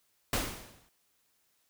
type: noise with exponential decay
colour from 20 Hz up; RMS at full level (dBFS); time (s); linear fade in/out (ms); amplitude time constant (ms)
pink; -28; 0.33-0.89; 2; 120
effects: white hiss -73 dBFS RMS until 1.69 s